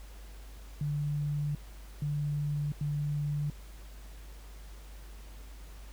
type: tone bursts at uneven times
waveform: sine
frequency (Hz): 146.83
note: D3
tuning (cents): 0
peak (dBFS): -29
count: 3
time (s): 0.81-1.55 / 2.02-2.72 / 2.81-3.5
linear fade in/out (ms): 2
effects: added 50 Hz sine -45 dBFS peak until 5.92 s + pink hiss -56 dBFS RMS until 5.92 s